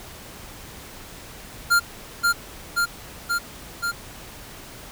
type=tone with echo; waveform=square; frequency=1396.9 Hz; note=F6; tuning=in tune; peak=-15 dBFS; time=1.7-1.8 s; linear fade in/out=20 ms; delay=530 ms; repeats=4; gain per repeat=-2 dB; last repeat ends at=3.92 s; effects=pink hiss -41 dBFS RMS until 4.91 s